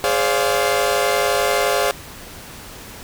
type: chord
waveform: sawtooth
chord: D half-diminished seventh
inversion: second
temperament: equal with one note detuned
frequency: 415.3 / 523.3 / 574.9 / 698.5 Hz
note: Ab4 / C5 / D5 / F5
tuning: 0 / 0 / -37 / 0 cents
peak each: -18 dBFS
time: 0.04-1.91 s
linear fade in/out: 0 ms
effects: pink hiss -37 dBFS RMS until 3.03 s